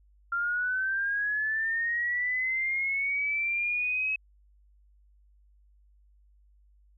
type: linear sweep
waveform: sine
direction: up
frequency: 1380 to 2569 Hz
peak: -26 dBFS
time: 0.32-4.16 s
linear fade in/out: 5 ms
effects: added 50 Hz sine -58 dBFS peak until 6.97 s